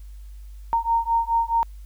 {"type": "beating tone pair", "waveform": "sine", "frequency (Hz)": [920, 924.7], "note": ["A#5", "A#5"], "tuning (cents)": [-23, -14], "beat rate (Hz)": 4.7, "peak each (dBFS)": -22, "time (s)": [0.73, 1.63], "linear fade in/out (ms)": 0, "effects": ["added 50 Hz sine -37 dBFS peak until 1.85 s", "white hiss -61 dBFS RMS until 1.85 s"]}